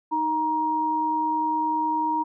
sine tone pair together, 311.1 / 943.1 Hz, D#4 / A#5, 0 / +20 cents, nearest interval octave + perfect fifth, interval 1920 cents, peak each -29 / -22 dBFS, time 0.11-2.24 s, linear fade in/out 20 ms, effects none

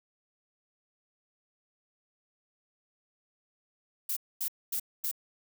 violet noise bursts, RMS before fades -32 dBFS, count 4, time 4.09-5.114 s, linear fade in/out 5 ms, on 76 ms, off 240 ms, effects none

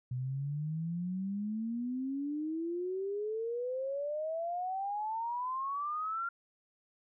sine exponential sweep, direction up, 123.47 to 1396.9 Hz, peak -33 dBFS, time 0.11-6.29 s, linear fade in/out 5 ms, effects none

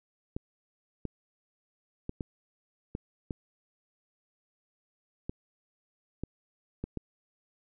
clicks, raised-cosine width 3 ms, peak -21 dBFS, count 10, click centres 0.365 / 1.053 / 2.094 / 2.208 / 2.951 / 3.308 / 5.295 / 6.236 / 6.84 / 6.973 s, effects none

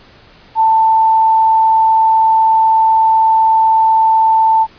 sine tone, 888 Hz, A5, 16 cents sharp, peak -7 dBFS, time 0.55-4.67 s, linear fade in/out 50 ms, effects pink hiss -43 dBFS RMS until 4.78 s + resampled to 11025 Hz

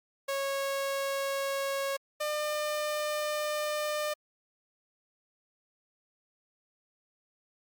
sawtooth tone pair in turn, 550 / 601.5 Hz, C#5 / D5, -14 / +41 cents, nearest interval major second, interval 155 cents, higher second, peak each -26 dBFS, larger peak neither, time 0.28-1.97 / 2.2-4.14 s, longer second, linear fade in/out 10 ms, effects Opus 48 kbps

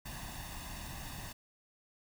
pink noise with comb filter, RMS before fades -44 dBFS, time 0.05-1.33 s, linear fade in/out 10 ms, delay 1.1 ms, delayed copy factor +0.7, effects none

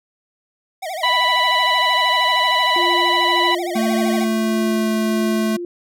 square tone with vibrato, 691 Hz, F5, 19 cents flat, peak -25 dBFS, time 0.82-4.25 s, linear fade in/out 10 ms, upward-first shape sine, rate 13 Hz, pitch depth 200 cents each way
harmonic tone, 987.8 Hz, B5, in tune, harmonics 1 / 2 / 3 / 4, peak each -17 / -20 / -22 / -23 dBFS, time 1.03-3.55 s, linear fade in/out 5 ms
sine tone with tremolo, 349.2 Hz, F4, in tune, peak -21 dBFS, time 2.76-5.65 s, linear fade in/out 2 ms, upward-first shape sine, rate 1.7 Hz, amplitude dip 35%
square tone with pitch glide, 222.8 to 218.3 Hz, A3 to A3, +22 to -13 cents, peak -18 dBFS, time 3.75-5.57 s, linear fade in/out 10 ms, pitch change -35 cents, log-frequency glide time 3.86-4.88 s
effects none

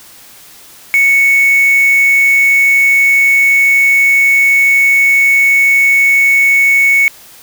sine tone with quantisation, 2217 Hz, C#7, in tune, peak -6 dBFS, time 0.94-7.08 s, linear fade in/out 0 ms, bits 3, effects white hiss -38 dBFS RMS until 7.42 s

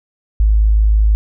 sine tone, 53 Hz, G#1, 36 cents sharp, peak -8 dBFS, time 0.4-1.15 s, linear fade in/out 0 ms, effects none

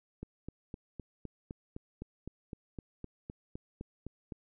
click train, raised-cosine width 3 ms, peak -28 dBFS, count 17, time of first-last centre 0.23-4.322 s, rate 3.91 Hz, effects none

